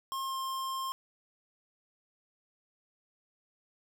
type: tone with pitch glide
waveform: square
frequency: 1070 to 1060.8 Hz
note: C6 to C6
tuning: +38 to +23 cents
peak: -34 dBFS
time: 0.12-0.92 s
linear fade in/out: 0 ms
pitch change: -15 cents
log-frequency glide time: 0.24-0.36 s
effects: none